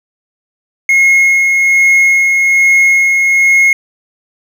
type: tone with tremolo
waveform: triangle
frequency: 2160 Hz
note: C#7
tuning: 45 cents flat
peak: -3 dBFS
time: 0.89-3.73 s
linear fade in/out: 2 ms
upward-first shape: sine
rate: 1.2 Hz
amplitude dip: 30%
effects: none